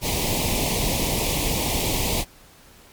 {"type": "band-stop noise", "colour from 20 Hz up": "pink", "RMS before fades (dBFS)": -23, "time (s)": [0.01, 2.25], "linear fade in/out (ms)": 50, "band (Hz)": [1000, 2100], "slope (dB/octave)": 48, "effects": ["pink hiss -50 dBFS RMS until 2.92 s", "MP3 96 kbps"]}